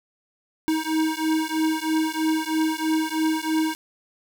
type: beating tone pair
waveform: square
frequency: 314.9 / 318 Hz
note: D#4 / D#4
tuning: +21 / +38 cents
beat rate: 3.1 Hz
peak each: -25 / -25 dBFS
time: 0.68-3.75 s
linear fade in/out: 0 ms
effects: none